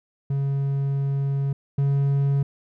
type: tone pair in turn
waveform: triangle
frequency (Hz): 138.59 / 139.55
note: C#3 / C#3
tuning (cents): 0 / +12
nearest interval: unison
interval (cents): 12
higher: second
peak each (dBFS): -19 / -16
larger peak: second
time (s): 0.3-1.53 / 1.78-2.43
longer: first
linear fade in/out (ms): 5
effects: none